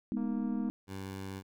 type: chord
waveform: sine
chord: G# minor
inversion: none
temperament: equal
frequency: 207.7 / 246.9 / 311.1 Hz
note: G#3 / B3 / D#4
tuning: 0 / 0 / 0 cents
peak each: -34 / -34 / -39 dBFS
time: 0.12-0.7 s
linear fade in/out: 0 ms
type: click train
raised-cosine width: 1 ms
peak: -37 dBFS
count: 122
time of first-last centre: 0.17-0.689 s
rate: 233 Hz
type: tone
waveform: 15% pulse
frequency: 96.3 Hz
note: G2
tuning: 30 cents flat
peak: -33 dBFS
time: 0.87-1.43 s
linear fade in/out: 50 ms
effects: none